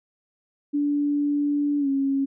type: tone with pitch glide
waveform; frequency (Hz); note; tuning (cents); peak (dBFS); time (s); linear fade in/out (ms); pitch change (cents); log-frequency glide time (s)
sine; 289.9 to 273.8; D4 to C#4; -22 to -21; -20; 0.73-2.26; 20; -99; 1.79-1.88
effects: none